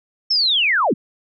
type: linear sweep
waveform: sine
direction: down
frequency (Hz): 5430 to 138.59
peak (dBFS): -14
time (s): 0.3-0.94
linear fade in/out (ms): 10
effects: none